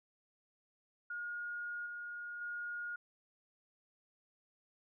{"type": "tone with level steps", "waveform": "sine", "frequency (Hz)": 1431, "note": "F6", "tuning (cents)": 42, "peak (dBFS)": [-39, -42, -39], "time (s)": [1.1, 2.96], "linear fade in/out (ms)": 5, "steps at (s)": [1.86, 2.41], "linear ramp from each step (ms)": 5, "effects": []}